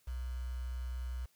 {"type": "tone with quantisation", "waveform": "sine", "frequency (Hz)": 62.2, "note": "B1", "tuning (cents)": 13, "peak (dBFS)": -36, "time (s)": [0.07, 1.26], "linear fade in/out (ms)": 10, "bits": 9, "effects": ["white hiss -71 dBFS RMS until 1.35 s"]}